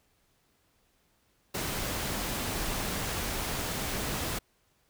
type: noise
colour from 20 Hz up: pink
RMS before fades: -33 dBFS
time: 1.54-4.39 s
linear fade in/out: 10 ms
effects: pink hiss -70 dBFS RMS until 4.89 s